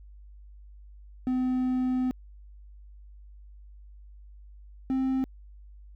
triangle tone pair in turn, 254.9 / 263 Hz, C4 / C4, -45 / +9 cents, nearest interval minor second, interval 54 cents, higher second, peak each -22 dBFS, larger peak neither, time 1.27-2.11 / 4.9-5.24 s, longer first, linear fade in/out 0 ms, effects added 50 Hz sine -46 dBFS peak until 5.95 s

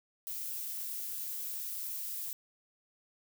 violet noise, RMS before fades -39 dBFS, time 0.27-2.33 s, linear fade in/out 0 ms, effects none

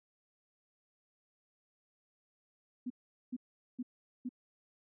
sine tone bursts, 249.1 Hz, B3, 15 cents sharp, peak -35 dBFS, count 4, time 2.86-4.292 s, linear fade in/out 10 ms, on 43 ms, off 420 ms, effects none

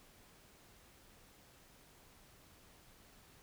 silence, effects pink hiss -63 dBFS RMS until 3.42 s

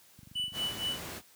click train, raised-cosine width 5 ms, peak -38 dBFS, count 11, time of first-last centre 0.19-0.605 s, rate 24.1 Hz
triangle tone with tremolo, 2972 Hz, F#7, 7 cents sharp, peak -28 dBFS, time 0.35-0.99 s, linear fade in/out 10 ms, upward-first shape sine, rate 4.3 Hz, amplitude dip 85%
pink noise, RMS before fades -41 dBFS, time 0.52-1.22 s, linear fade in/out 50 ms
effects white hiss -60 dBFS RMS until 1.35 s + high-pass 80 Hz 12 dB/octave

